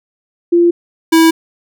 sine / square tone pair in turn, 344.5 / 326 Hz, F4 / E4, -24 / -19 cents, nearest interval minor second, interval 95 cents, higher first, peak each -6 dBFS, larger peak neither, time 0.52-0.71 / 1.12-1.31 s, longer neither, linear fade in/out 10 ms, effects none

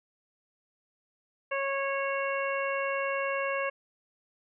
harmonic tone, 550 Hz, C#5, 14 cents flat, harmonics 1 / 2 / 3 / 4 / 5, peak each -31 / -34 / -36 / -37 / -38 dBFS, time 1.51-3.7 s, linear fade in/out 10 ms, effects none

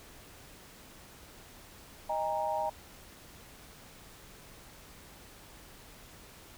sine chord, D# suspended fourth, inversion none, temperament equal with one note detuned, 622.3 / 809.3 / 932.3 Hz, D#5 / G#5 / A#5, 0 / -45 / 0 cents, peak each -34 dBFS, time 2.09-2.7 s, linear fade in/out 10 ms, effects pink hiss -53 dBFS RMS until 6.57 s

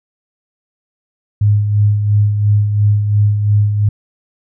sine tone with tremolo, 103.9 Hz, G#2, 1 cent sharp, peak -7 dBFS, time 1.41-3.89 s, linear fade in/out 5 ms, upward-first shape sine, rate 2.9 Hz, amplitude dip 50%, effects none

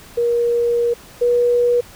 sine tone pair in turn, 474 / 483.1 Hz, A#4 / B4, +29 / -38 cents, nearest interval unison, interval 33 cents, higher second, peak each -14 / -12 dBFS, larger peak second, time 0.17-0.94 / 1.21-1.81 s, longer first, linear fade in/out 10 ms, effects pink hiss -42 dBFS RMS until 1.95 s

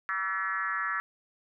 sine tone with frequency modulation, 1527 Hz, G6, 46 cents flat, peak -28 dBFS, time 0.09-1 s, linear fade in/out 0 ms, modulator 190 Hz, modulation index 2, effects none

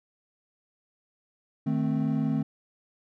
triangle chord, A diminished, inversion second, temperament equal with one note detuned, 154.49 / 220 / 261.6 Hz, Eb3 / A3 / C4, -12 / 0 / 0 cents, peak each -26 dBFS, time 1.66-2.43 s, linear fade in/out 10 ms, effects tanh soft clip ceiling -14 dBFS

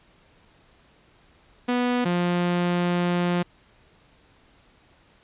sawtooth tone pair in turn, 245.9 / 175.95 Hz, B3 / F3, -7 / +13 cents, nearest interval tritone, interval 580 cents, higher first, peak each -17 dBFS, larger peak neither, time 1.68-2.05 / 2.05-3.43 s, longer second, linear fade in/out 10 ms, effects pink hiss -58 dBFS RMS until 5.23 s + resampled to 8000 Hz

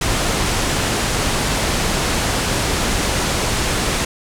pink low-pass noise, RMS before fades -19 dBFS, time 0.01-4.05 s, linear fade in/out 5 ms, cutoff 10000 Hz, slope 24 dB/octave, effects none

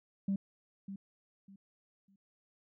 sine tone with echo, 196 Hz, G3, in tune, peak -28 dBFS, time 0.28-0.36 s, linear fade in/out 5 ms, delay 600 ms, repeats 3, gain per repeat -12 dB, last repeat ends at 2.16 s, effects tanh soft clip ceiling -26 dBFS

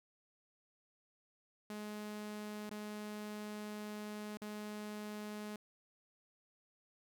sawtooth tone with dropouts, 210.4 Hz, G#3, 23 cents sharp, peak -39 dBFS, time 1.7-5.56 s, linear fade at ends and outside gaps 2 ms, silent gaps 2.694-2.711 / 4.372-4.417 s, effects none

